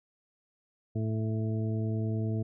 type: harmonic tone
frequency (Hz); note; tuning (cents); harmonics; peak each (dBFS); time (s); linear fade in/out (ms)
110; A2; 0; 1 / 2 / 3 / 4 / 6; -29 / -35 / -39 / -41 / -45; 0.95-2.43; 10
effects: none